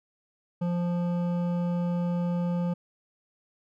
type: tone with hard clipping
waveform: sine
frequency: 174.61 Hz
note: F3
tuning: in tune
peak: -27 dBFS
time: 0.61-2.74 s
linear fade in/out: 10 ms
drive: 11 dB
effects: none